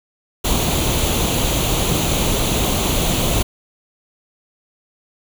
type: noise with comb filter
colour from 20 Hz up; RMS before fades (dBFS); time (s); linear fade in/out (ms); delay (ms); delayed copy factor
pink; -18; 0.44-3.43; 10; 0.29; +0.6
effects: none